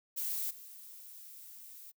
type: noise with level steps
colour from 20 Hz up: violet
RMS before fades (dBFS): -36 / -51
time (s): 0.16-1.92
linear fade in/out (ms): 20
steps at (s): 0.5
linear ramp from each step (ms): 10
effects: noise-tail reverb RT60 0.1 s tail -26 dB re dry